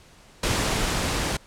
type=noise with level ramp; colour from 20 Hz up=pink; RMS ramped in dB=-23 to -26 dBFS; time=0.43-1.37 s; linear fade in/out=5 ms; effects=pink hiss -52 dBFS RMS until 1.46 s + low-pass 9000 Hz 12 dB/octave